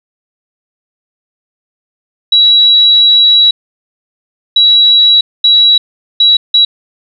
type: tone bursts at uneven times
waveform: sine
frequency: 3898 Hz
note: B7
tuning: 23 cents flat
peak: -3 dBFS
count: 5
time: 2.32-3.51 / 4.56-5.21 / 5.44-5.78 / 6.2-6.37 / 6.54-6.65 s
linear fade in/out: 5 ms
effects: none